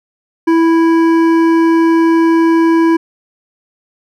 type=tone with hard clipping; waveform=sine; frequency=329.6 Hz; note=E4; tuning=in tune; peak=-9 dBFS; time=0.47-2.97 s; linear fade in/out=10 ms; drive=11 dB; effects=none